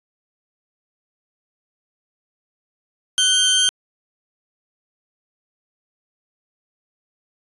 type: tone pair together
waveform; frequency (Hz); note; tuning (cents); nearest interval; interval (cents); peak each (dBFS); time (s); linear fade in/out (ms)
sawtooth; 1489 / 3152; F#6 / G7; +11 / +9; octave + minor second; 1298; -21 / -11; 3.18-3.69; 0
effects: resampled to 24000 Hz